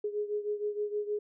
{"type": "beating tone pair", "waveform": "sine", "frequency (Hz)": [415.3, 421.7], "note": ["G#4", "G#4"], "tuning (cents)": [0, 26], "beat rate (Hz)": 6.4, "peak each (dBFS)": [-32, -36], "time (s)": [0.04, 1.19], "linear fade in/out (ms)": 5, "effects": []}